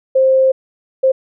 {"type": "tone bursts at uneven times", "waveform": "sine", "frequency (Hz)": 527, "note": "C5", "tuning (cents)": 12, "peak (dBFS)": -8, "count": 2, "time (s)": [[0.15, 0.52], [1.03, 1.12]], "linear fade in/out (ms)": 10, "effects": []}